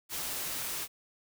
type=noise; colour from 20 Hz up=white; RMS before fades=-36 dBFS; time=0.09-0.88 s; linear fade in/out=50 ms; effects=none